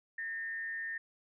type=tone with frequency modulation; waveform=sine; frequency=1819 Hz; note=A#6; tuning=43 cents flat; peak=-36 dBFS; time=0.18-0.98 s; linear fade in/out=5 ms; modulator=152 Hz; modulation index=0.4; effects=none